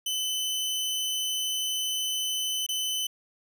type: tone with dropouts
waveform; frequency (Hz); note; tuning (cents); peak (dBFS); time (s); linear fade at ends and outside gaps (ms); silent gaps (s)
sawtooth; 3031; F#7; +41; -24; 0.06-3.07; 5; 2.665-2.688
effects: none